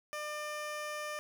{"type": "tone", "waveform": "15% pulse", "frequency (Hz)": 600, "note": "D5", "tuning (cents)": 37, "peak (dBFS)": -31, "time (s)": [0.13, 1.19], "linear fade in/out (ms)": 0, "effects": []}